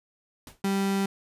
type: noise with exponential decay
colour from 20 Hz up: pink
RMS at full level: -40 dBFS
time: 0.47-0.62 s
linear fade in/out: 2 ms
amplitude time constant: 32 ms
type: tone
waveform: 35% pulse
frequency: 196 Hz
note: G3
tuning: in tune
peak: -22 dBFS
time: 0.64-1.06 s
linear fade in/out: 5 ms
effects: resampled to 32000 Hz